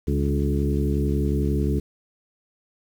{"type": "harmonic tone with a mistuned harmonic", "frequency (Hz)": 71.2, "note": "C#2", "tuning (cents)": 47, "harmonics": [1, 2, 3, 4, 5, 6], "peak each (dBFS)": [-23, -26, -28, -29, -30, -31], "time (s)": [0.07, 1.8], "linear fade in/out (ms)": 10, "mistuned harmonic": 3, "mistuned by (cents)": -47, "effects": ["8-bit"]}